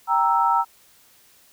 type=chord; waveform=sine; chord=E diminished; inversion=first; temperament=equal; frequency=784 / 932.3 / 1318.5 Hz; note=G5 / Bb5 / E6; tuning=0 / 0 / 0 cents; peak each=-23 / -19 / -21 dBFS; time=0.07-0.65 s; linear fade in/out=50 ms; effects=white hiss -55 dBFS RMS until 1.52 s